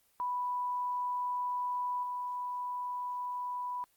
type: tone with level steps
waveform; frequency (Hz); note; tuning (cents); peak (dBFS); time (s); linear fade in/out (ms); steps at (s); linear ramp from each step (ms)
sine; 987.8; B5; 0; -31 / -34; 0.2-3.84; 0; 2.03; 2
effects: white hiss -70 dBFS RMS until 3.96 s + Opus 24 kbps